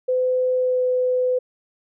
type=tone with pitch glide; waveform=sine; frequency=508 to 504.2 Hz; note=B4 to B4; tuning=+49 to +36 cents; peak=-17 dBFS; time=0.08-1.39 s; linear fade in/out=10 ms; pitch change=-13 cents; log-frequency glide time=0.55-0.83 s; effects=none